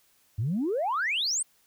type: exponential sweep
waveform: sine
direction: up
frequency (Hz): 97.7 to 9070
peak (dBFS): -24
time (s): 0.38-1.43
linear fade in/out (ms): 10
effects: tanh soft clip ceiling -21 dBFS + white hiss -65 dBFS RMS until 1.66 s